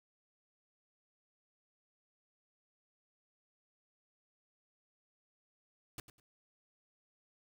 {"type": "noise with echo", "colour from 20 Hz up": "pink", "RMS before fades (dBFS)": -43, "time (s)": [5.98, 6], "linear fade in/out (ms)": 2, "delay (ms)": 100, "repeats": 2, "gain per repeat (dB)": -13, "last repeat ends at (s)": 6.2, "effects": []}